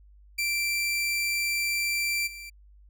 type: tone with level steps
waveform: sawtooth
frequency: 2349 Hz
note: D7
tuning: in tune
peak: -22 / -36 dBFS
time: 0.38-2.5 s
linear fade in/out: 10 ms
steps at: 2.26 s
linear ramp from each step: 20 ms
effects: added 50 Hz sine -51 dBFS peak until 2.89 s